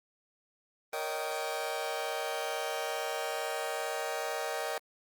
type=chord; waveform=sawtooth; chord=Eb dominant seventh; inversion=second; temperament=just; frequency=466.7 / 560 / 622.3 / 777.8 Hz; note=Bb4 / Db5 / Eb5 / G5; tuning=+2 / +18 / 0 / -14 cents; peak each=-35 / -36 / -34 / -34 dBFS; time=0.93-4.78 s; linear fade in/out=2 ms; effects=Opus 24 kbps